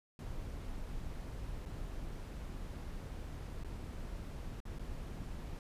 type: noise with dropouts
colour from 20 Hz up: brown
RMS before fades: -43 dBFS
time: 0.19-5.59 s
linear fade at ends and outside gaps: 1 ms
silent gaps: 1.654-1.659 / 3.636-3.646 / 4.603-4.653 / 4.787-4.794 s
effects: resampled to 32000 Hz